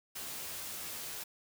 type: noise with comb filter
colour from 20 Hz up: white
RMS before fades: -42 dBFS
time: 0.15-1.24 s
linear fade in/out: 10 ms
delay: 13 ms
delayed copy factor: +0.5
effects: none